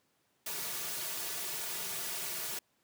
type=noise with comb filter; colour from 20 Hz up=white; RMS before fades=-38 dBFS; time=0.46-2.59 s; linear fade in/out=5 ms; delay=3.8 ms; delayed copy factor=-0.75; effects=pink hiss -74 dBFS RMS until 2.83 s + high-pass 150 Hz 12 dB/octave